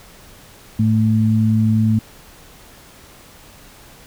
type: tone pair together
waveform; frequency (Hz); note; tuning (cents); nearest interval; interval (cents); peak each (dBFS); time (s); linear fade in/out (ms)
sine; 108.93 / 220; A2 / A3; -17 / 0; octave; 1217; -15; 0.79-1.99; 5
effects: pink hiss -44 dBFS RMS until 4.06 s